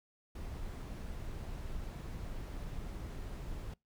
brown noise, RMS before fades -42 dBFS, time 0.35-3.74 s, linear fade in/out 5 ms, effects noise-tail reverb RT60 0.2 s tail -25 dB re dry

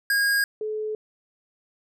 square / sine tone pair in turn, 1631 / 430 Hz, G#6 / A4, -32 / -40 cents, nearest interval octave + major seventh, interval 2308 cents, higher first, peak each -20 / -26 dBFS, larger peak first, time 0.1-0.44 / 0.61-0.95 s, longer neither, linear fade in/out 2 ms, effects none

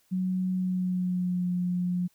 sine tone with pitch glide, 185 to 178.7 Hz, F#3 to F3, 0 to +40 cents, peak -25 dBFS, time 0.11-2.08 s, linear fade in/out 20 ms, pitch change -60 cents, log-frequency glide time 0.53-1.49 s, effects white hiss -67 dBFS RMS until 2.14 s

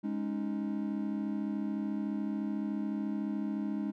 triangle chord, Ab suspended fourth, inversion none, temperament equal, 207.7 / 277.2 / 311.1 Hz, Ab3 / Db4 / Eb4, 0 / 0 / 0 cents, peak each -32 / -36 / -36 dBFS, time 0.03-3.92 s, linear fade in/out 20 ms, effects none

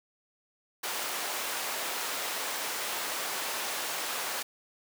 pink high-pass noise, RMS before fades -34 dBFS, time 0.83-4.43 s, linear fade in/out 10 ms, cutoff 610 Hz, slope 12 dB/octave, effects none

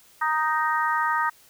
harmonic tone, 311.1 Hz, D#4, in tune, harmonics 3 / 4 / 5 / 6, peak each -25 / -25 / -29 / -29 dBFS, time 0.21-1.3 s, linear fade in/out 10 ms, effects white hiss -55 dBFS RMS until 1.49 s

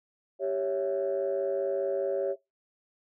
sine chord, C# diminished, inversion second, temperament equal, 392 / 554.4 / 659.3 Hz, G4 / C#5 / E5, 0 / 0 / 0 cents, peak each -30 / -28 / -34 dBFS, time 0.39-2.36 s, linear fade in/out 50 ms, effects noise-tail reverb RT60 0.2 s tail -20 dB re dry + tanh soft clip ceiling -20 dBFS

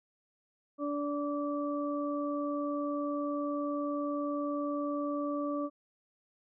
harmonic tone, 290 Hz, D4, 22 cents flat, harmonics 1 / 2 / 4, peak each -33 / -36 / -39 dBFS, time 0.78-5.7 s, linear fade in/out 50 ms, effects none

